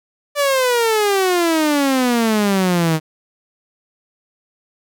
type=exponential sweep; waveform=sawtooth; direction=down; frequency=587.3 to 154.9 Hz; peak=-10 dBFS; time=0.35-3 s; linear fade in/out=50 ms; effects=none